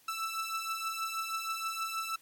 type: beating tone pair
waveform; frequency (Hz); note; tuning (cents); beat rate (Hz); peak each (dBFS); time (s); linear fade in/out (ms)
sawtooth; 1318.5 / 1324.8; E6 / E6; 0 / +8; 6.3; -35 / -32; 0.08-2.16; 5
effects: white hiss -63 dBFS RMS until 2.21 s + AAC 64 kbps